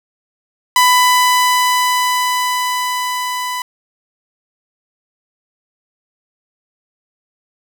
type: tone with level ramp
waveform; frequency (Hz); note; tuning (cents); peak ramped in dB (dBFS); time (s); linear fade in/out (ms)
sawtooth; 997; B5; +16; -4 to -16; 0.76-3.62; 2
effects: none